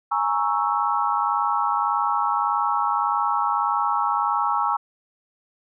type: chord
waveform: sine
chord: A# half-diminished seventh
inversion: third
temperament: equal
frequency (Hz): 830.6 / 932.3 / 1108.7 / 1318.5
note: G#5 / A#5 / C#6 / E6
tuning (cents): 0 / 0 / 0 / 0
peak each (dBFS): -25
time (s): 0.11-4.77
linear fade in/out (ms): 10
effects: none